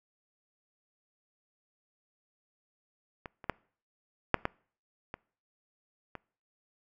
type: clicks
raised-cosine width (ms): 0.5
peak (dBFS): -25 / -30 / -13 / -6 / -13 / -23 / -25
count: 7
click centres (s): 3.258 / 3.442 / 3.497 / 4.343 / 4.454 / 5.141 / 6.153
effects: noise-tail reverb RT60 0.5 s tail -25 dB re dry